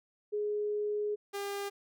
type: tone pair in turn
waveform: sine / sawtooth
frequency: 417.6 / 401.5 Hz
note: G#4 / G4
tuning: +10 / +41 cents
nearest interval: minor second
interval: 69 cents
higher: first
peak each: -30 / -31 dBFS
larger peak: first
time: 0.32-1.16 / 1.33-1.7 s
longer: first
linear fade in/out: 20 ms
effects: none